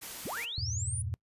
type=noise; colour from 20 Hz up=white; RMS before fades=-42 dBFS; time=0.01-0.46 s; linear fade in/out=20 ms
type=linear sweep; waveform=sine; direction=up; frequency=73.42 to 9956 Hz; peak=-35 dBFS; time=0.25-1.02 s; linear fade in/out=5 ms
type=tone with exponential decay; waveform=10% pulse; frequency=466.2 Hz; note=A#4; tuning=in tune; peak=-33 dBFS; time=0.37-0.67 s; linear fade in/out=1 ms; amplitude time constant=65 ms
type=chord; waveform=sine; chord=E diminished; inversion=none; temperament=just; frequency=82.41 / 98.89 / 118.67 Hz; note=E2 / G2 / Bb2; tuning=0 / +16 / +31 cents; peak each=-37 dBFS; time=0.58-1.14 s; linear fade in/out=0 ms
effects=noise-tail reverb RT60 0.1 s tail -24 dB re dry + resampled to 32000 Hz